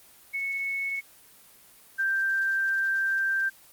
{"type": "tone pair in turn", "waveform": "sine", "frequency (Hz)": [2204, 1572.9], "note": ["C#7", "G6"], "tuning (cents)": [-11, 5], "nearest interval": "tritone", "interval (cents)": 584, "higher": "first", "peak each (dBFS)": [-27, -23], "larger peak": "second", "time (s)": [[0.33, 1.01], [1.98, 3.5]], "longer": "second", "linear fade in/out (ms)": 20, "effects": ["white hiss -54 dBFS RMS until 3.72 s", "Opus 24 kbps"]}